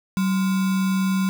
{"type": "tone with sample-and-hold", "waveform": "sine", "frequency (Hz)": 190, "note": "F#3", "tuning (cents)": 46, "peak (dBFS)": -18, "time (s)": [0.17, 1.29], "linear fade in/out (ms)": 0, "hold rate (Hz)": 1225, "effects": []}